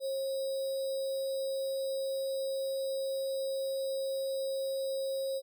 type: tone with sample-and-hold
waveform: sine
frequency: 538 Hz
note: C5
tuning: 48 cents sharp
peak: -31 dBFS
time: 0-5.42 s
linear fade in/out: 50 ms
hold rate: 4410 Hz
effects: none